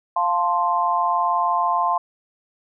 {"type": "chord", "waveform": "sine", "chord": "F major", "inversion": "none", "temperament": "equal", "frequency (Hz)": [698.5, 880, 1046.5], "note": ["F5", "A5", "C6"], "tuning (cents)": [0, 0, 0], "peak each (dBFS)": [-23, -23, -20], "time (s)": [0.16, 1.98], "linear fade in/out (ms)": 5, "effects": []}